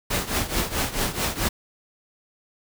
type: noise with tremolo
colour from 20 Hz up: pink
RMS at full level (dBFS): -22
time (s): 0.1-1.49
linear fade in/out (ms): 10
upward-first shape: triangle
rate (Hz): 4.6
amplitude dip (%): 85
effects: none

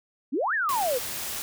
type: exponential two-way sweep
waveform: sine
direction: up then down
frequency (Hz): 233.1 to 1864.7 to 462.9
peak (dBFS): -23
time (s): 0.32-0.99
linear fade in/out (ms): 20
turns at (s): 0.54
type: noise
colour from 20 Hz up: white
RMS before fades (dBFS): -33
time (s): 0.69-1.42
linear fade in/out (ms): 0
effects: none

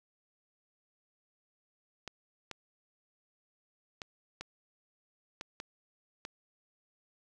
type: clicks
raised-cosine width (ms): 0.2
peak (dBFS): -23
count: 7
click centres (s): 2.077 / 2.513 / 4.018 / 4.41 / 5.411 / 5.601 / 6.251
effects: none

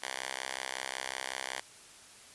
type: tone with high-pass filter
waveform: 5% pulse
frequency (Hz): 65.41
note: C2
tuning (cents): 0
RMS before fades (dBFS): -39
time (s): 0.02-1.6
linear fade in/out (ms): 5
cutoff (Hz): 1200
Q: 0.81
effects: white hiss -54 dBFS RMS until 2.34 s + resampled to 24000 Hz

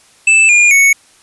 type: tone with pitch steps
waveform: square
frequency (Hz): 2637 / 2418 / 2217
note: E7 / D7 / C#7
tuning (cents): 0 / +50 / 0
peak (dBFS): -6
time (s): 0.27-0.93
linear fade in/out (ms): 5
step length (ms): 220
effects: white hiss -47 dBFS RMS until 1.22 s + resampled to 24000 Hz

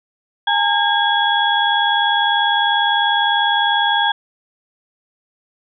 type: tone cluster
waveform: sine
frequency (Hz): 823 / 903 / 1620 / 3350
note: G#5 / A5 / G#6 / G#7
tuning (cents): -16 / +45 / -43 / +14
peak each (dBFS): -19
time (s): 0.47-4.12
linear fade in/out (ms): 5
effects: none

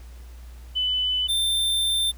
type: tone pair in turn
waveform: sine / square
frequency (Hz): 3002 / 3577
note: F#7 / A7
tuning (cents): +24 / +28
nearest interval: minor third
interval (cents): 304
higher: second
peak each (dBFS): -21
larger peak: neither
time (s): 0.75-1.28 / 1.28-2.12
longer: second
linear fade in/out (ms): 20
effects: added 60 Hz sine -39 dBFS peak until 2.17 s + pink hiss -54 dBFS RMS until 2.17 s

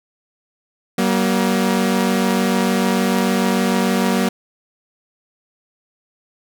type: tone pair together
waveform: sawtooth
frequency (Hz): 190.2 / 236.9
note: F#3 / A#3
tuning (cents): +48 / +28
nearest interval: major third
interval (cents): 380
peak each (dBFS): -14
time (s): 0.98-4.29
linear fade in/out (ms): 5
effects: none

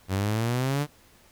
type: exponential sweep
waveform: sawtooth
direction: up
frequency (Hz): 92.8 to 150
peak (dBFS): -20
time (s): 0.08-0.87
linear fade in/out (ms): 50
effects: pink hiss -57 dBFS RMS until 1.31 s

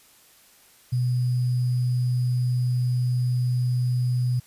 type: tone with sample-and-hold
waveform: sine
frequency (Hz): 124.3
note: B2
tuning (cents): +12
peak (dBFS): -20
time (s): 0.92-4.4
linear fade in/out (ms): 10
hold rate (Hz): 4900
effects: white hiss -55 dBFS RMS until 4.46 s + resampled to 32000 Hz

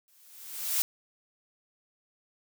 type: noise with exponential growth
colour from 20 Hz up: blue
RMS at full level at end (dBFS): -25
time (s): 0.08-0.82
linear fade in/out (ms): 0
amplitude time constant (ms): 160
effects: none

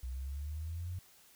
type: exponential sweep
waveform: sine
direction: up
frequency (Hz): 61.3 to 92.5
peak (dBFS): -37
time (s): 0.03-0.99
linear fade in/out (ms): 5
effects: white hiss -62 dBFS RMS until 1.35 s

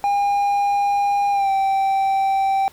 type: tone with pitch glide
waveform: triangle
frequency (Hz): 808 to 778.7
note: G#5 to G5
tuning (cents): -48 to -12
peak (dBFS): -14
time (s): 0.04-2.68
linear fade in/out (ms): 0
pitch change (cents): -64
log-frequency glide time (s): 1.31-1.51
effects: pink hiss -49 dBFS RMS until 2.72 s

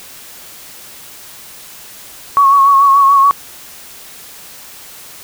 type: tone with vibrato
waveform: sine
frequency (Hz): 1108.7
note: C#6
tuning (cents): 0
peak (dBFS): -5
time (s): 2.37-3.31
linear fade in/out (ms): 0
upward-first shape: sine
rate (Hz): 6.9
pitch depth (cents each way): 38
effects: white hiss -35 dBFS RMS until 5.23 s

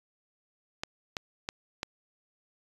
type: clicks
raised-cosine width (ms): 0.2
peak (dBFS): -15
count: 4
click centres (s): 0.835 / 1.168 / 1.489 / 1.831
effects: resampled to 24000 Hz

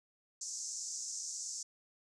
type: band-pass noise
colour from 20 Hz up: pink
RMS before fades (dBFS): -42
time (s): 0.41-1.63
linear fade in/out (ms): 5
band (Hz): 5700 to 7500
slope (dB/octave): 48
effects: none

